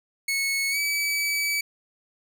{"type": "tone with pitch glide", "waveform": "sawtooth", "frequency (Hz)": [2200, 2292], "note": ["C#7", "D7"], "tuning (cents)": [-14, -43], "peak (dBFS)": -20, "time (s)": [0.28, 1.61], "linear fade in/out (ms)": 5, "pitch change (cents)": 71, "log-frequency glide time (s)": [0.7, 0.78], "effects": []}